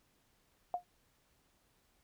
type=tone with exponential decay; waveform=sine; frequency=712 Hz; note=F5; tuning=33 cents sharp; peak=-28 dBFS; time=0.74-0.84 s; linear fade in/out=1 ms; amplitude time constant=20 ms; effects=pink hiss -73 dBFS RMS until 2.03 s